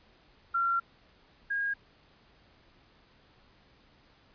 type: tone pair in turn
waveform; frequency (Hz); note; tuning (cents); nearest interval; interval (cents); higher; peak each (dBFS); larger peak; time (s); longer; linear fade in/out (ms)
sine; 1371 / 1630.4; F6 / G#6; -32 / -32; minor third; 300; second; -25 / -28; first; 0.54-0.8 / 1.5-1.74; first; 10
effects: pink hiss -62 dBFS RMS until 4.34 s + resampled to 11025 Hz